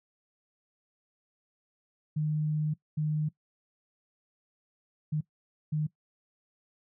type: tone bursts at uneven times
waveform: sine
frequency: 152.7 Hz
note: D#3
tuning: 32 cents flat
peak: -26 dBFS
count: 4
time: 2.16-2.74 / 2.97-3.29 / 5.12-5.21 / 5.72-5.87 s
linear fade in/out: 10 ms
effects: noise-tail reverb RT60 0.1 s tail -20 dB re dry